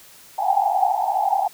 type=band-pass noise; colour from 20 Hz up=pink; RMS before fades=-20 dBFS; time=0.38-1.48 s; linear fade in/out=5 ms; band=740 to 840 Hz; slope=96 dB/octave; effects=white hiss -47 dBFS RMS until 1.53 s